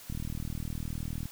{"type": "click train", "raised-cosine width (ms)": 5, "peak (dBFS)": -24, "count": 47, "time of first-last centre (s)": [0.1, 1.256], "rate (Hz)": 39.8, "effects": ["white hiss -50 dBFS RMS until 1.31 s"]}